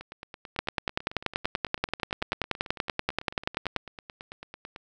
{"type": "two click trains", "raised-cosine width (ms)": 0.3, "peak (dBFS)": [-9, -24], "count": [34, 44], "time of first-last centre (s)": [[0.59, 3.763], [0.01, 4.761]], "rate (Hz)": [10.4, 9.05], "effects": []}